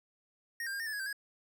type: tone with pitch steps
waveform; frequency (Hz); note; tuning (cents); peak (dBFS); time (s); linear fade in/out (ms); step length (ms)
square; 1859 / 1590 / 1612 / 1824 / 1742 / 1665 / 1563 / 1660; A#6 / G6 / G6 / A#6 / A6 / G#6 / G6 / G#6; -5 / +24 / +48 / -38 / -18 / +4 / -6 / -1; -36; 0.6-1.128; 2; 66
effects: none